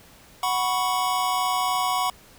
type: chord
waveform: square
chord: F# suspended fourth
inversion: none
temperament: just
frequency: 740 / 986.7 / 1110 Hz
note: F#5 / B5 / C#6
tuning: 0 / -2 / +2 cents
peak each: -27 dBFS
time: 0.43-2.1 s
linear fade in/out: 2 ms
effects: pink hiss -51 dBFS RMS until 2.38 s